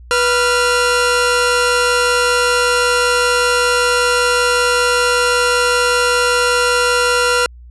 sawtooth tone pair together, 490.4 / 1386 Hz, B4 / F6, -12 / -14 cents, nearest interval octave + tritone, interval 1798 cents, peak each -11 dBFS, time 0.11-7.46 s, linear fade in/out 0 ms, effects added 60 Hz sine -35 dBFS peak until 7.7 s + resampled to 24000 Hz

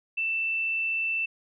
sine tone, 2664 Hz, E7, 18 cents sharp, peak -25 dBFS, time 0.17-1.26 s, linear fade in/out 10 ms, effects none

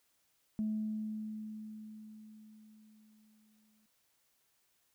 sine tone with exponential decay, 215.6 Hz, A3, 35 cents flat, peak -30 dBFS, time 0.59-3.86 s, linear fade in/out 0 ms, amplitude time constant 710 ms, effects tanh soft clip ceiling -27 dBFS + white hiss -75 dBFS RMS until 4.94 s

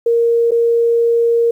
sine tone with dropouts, 466.5 Hz, A#4, 1 cent sharp, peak -10 dBFS, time 0.06-1.51 s, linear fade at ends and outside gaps 5 ms, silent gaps 0.509-0.517 s, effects 8-bit

